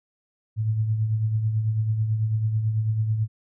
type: tone with tremolo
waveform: sine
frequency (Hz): 109.5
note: A2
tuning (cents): -8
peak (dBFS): -18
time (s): 0.56-3.28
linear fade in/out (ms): 50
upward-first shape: triangle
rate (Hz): 9.1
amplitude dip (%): 55
effects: none